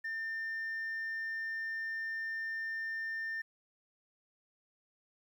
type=tone; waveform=sine; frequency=1800 Hz; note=A6; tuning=39 cents sharp; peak=-33 dBFS; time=0.04-3.42 s; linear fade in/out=10 ms; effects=tanh soft clip ceiling -34 dBFS + 11-bit